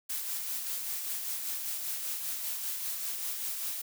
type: noise with tremolo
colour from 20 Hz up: blue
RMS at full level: -34 dBFS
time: 0.09-3.82 s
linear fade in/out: 10 ms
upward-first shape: sine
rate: 5.1 Hz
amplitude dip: 35%
effects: none